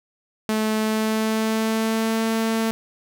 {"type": "tone with pitch glide", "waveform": "sawtooth", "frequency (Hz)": [217.2, 224.1], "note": ["A3", "A3"], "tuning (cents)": [-22, 32], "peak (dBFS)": -16, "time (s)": [0.49, 2.71], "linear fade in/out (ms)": 0, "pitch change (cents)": 54, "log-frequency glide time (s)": [0.78, 2.23], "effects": []}